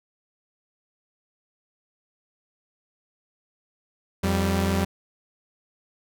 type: tone pair together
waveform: sawtooth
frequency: 87.31 / 195.38 Hz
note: F2 / G3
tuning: 0 / -5 cents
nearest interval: octave + major second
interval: 1395 cents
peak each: -20 dBFS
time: 4.23-4.85 s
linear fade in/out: 10 ms
effects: none